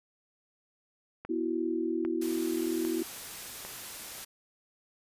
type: click train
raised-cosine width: 0.5 ms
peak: -26 dBFS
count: 4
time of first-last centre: 1.25-3.65 s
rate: 1.25 Hz
type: chord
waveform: sine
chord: B suspended fourth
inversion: none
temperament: equal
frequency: 246.9 / 329.6 / 370 Hz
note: B3 / E4 / F#4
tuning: 0 / 0 / 0 cents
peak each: -36 / -30 / -34 dBFS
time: 1.29-3.03 s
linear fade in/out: 10 ms
type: noise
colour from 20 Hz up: white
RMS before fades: -42 dBFS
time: 2.21-4.25 s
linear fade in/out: 10 ms
effects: resampled to 32000 Hz